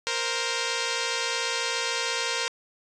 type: tone pair together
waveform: 5% pulse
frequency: 466.2 / 523.3 Hz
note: A#4 / C5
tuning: 0 / 0 cents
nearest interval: major second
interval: 200 cents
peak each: -16 / -18 dBFS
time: 0.07-2.48 s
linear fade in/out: 0 ms
effects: resampled to 22050 Hz